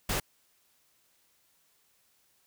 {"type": "noise", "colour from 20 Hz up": "pink", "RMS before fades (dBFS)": -30, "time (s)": [0.09, 0.2], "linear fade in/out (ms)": 5, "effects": ["white hiss -69 dBFS RMS until 2.46 s"]}